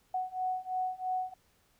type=beating tone pair; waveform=sine; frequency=740 / 743 Hz; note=F#5 / F#5; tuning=0 / +7 cents; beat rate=3 Hz; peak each=-35 / -34 dBFS; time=0.14-1.34 s; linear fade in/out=5 ms; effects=pink hiss -69 dBFS RMS until 1.79 s